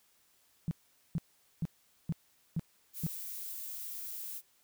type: tone bursts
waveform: sine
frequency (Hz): 164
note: E3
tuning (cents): -9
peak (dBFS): -29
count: 6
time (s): 0.68-3.066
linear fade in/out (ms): 0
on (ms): 31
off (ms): 440
type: noise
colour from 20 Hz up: violet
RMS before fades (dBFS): -42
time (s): 2.93-4.42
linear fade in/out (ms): 50
effects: white hiss -69 dBFS RMS until 4.63 s